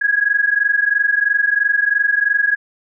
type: tone pair together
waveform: sine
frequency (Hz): 1647 / 1670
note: G#6 / G#6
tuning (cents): -15 / +9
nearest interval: unison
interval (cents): 24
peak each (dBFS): -16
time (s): 0.01-2.56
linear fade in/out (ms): 10
effects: none